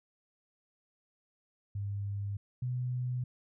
sine tone pair in turn, 100.7 / 125.03 Hz, G2 / B2, +47 / +22 cents, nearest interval major third, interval 375 cents, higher second, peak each -33 / -31 dBFS, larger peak second, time 1.75-2.37 / 2.62-3.24 s, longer neither, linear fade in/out 5 ms, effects none

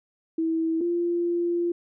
sine tone pair in turn, 325.3 / 345.3 Hz, E4 / F4, -23 / -20 cents, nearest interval minor second, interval 103 cents, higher second, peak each -22 dBFS, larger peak neither, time 0.38-0.81 / 0.81-1.72 s, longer second, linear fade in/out 5 ms, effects none

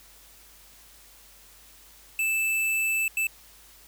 square tone bursts at uneven times, 2637 Hz, E7, in tune, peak -24 dBFS, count 2, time 2.19-3.08 / 3.17-3.27 s, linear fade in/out 2 ms, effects added 50 Hz sine -59 dBFS peak until 3.87 s + white hiss -53 dBFS RMS until 3.87 s

